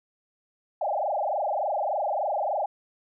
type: tone with frequency modulation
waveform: sine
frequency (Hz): 709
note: F5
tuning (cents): +26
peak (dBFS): -24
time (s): 0.81-2.66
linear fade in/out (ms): 5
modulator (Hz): 23.4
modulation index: 5.4
effects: none